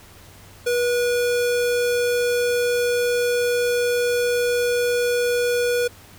square tone, 484.7 Hz, B4, 32 cents flat, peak -19 dBFS, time 0.66-5.88 s, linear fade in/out 10 ms, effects added 95 Hz sine -49 dBFS peak until 6.18 s + pink hiss -47 dBFS RMS until 6.18 s

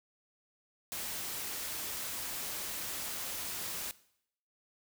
white noise, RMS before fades -39 dBFS, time 0.92-3.91 s, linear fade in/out 0 ms, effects noise-tail reverb RT60 0.7 s tail -19 dB re dry

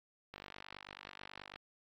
click train, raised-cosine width 0.3 ms, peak -30 dBFS, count 61, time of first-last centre 0.34-1.56 s, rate 49.2 Hz, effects AAC 32 kbps

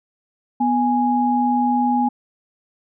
sine tone pair together, 246.7 / 829.8 Hz, B3 / G#5, -2 / -2 cents, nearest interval octave + major sixth, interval 2100 cents, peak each -18 dBFS, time 0.6-2.09 s, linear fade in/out 10 ms, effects none

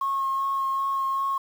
sine tone with vibrato, 1085 Hz, C#6, 37 cents flat, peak -22 dBFS, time 0.01-1.38 s, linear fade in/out 5 ms, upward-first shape sine, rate 2.6 Hz, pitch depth 13 cents each way, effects tanh soft clip ceiling -19 dBFS + 8-bit

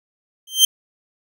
sawtooth tone with exponential growth, 3138 Hz, G7, 1 cent sharp, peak -3 dBFS, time 0.47-0.65 s, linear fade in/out 5 ms, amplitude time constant 39 ms, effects none

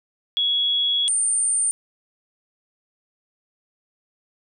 sine tone pair in turn, 3349 / 8941 Hz, G#7 / C#9, +14 / +14 cents, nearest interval octave + perfect fourth, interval 1700 cents, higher second, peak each -18 dBFS, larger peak neither, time 0.37-1.08 / 1.08-1.71 s, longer first, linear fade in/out 0 ms, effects none

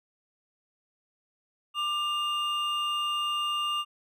triangle tone pair together, 1190.9 / 2813 Hz, D6 / F7, +24 / +12 cents, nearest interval octave + minor third, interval 1488 cents, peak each -28 dBFS, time 1.74-3.85 s, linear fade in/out 50 ms, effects none

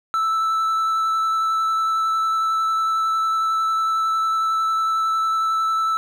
triangle tone with vibrato, 1318.5 Hz, E6, in tune, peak -16 dBFS, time 0.14-5.97 s, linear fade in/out 0 ms, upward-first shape sine, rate 11 Hz, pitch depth 9 cents each way, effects none

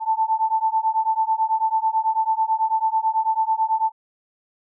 sine beating tone pair, 880 / 889.1 Hz, A5 / A5, 0 / +18 cents, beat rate 9.1 Hz, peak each -21 dBFS, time 0-3.92 s, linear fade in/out 50 ms, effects none

